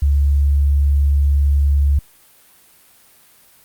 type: tone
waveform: sine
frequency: 70.9 Hz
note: C#2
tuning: 40 cents sharp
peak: -11 dBFS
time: 0.02-1.99 s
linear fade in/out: 5 ms
effects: white hiss -50 dBFS RMS until 3.64 s + Opus 48 kbps